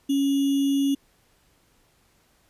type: tone with sample-and-hold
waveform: sine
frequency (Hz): 277.6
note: C#4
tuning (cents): +3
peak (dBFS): -19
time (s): 0.09-0.95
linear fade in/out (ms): 10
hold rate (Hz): 3150
effects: pink hiss -63 dBFS RMS until 2.49 s + resampled to 32000 Hz